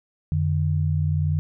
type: tone pair together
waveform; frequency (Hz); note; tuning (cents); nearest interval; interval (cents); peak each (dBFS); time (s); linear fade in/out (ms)
sine; 89.7 / 150.67; F2 / D3; +47 / +45; major sixth; 898; -22 / -22; 0.32-1.39; 0
effects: none